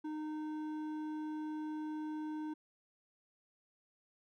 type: tone with hard clipping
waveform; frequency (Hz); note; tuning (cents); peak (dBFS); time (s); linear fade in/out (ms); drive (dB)
sine; 307.4; D#4; -21; -40; 0.04-2.54; 10; 8
effects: none